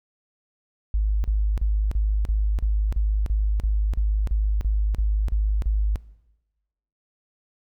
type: tone bursts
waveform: sine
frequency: 52 Hz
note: G#1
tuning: 3 cents sharp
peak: -18 dBFS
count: 15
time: 0.94-5.958 s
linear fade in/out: 0 ms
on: 300 ms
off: 37 ms
effects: noise-tail reverb RT60 1.0 s tail -20 dB re dry